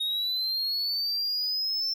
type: linear sweep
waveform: triangle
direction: up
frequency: 3729 to 5360 Hz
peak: -25 dBFS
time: 0-1.94 s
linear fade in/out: 10 ms
effects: none